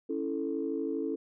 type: chord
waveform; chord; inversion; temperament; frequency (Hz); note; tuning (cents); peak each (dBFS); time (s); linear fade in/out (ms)
sine; A major; first; equal; 277.2 / 329.6 / 440; C#4 / E4 / A4; 0 / 0 / 0; -34; 0.09-1.16; 10
effects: tanh soft clip ceiling -20 dBFS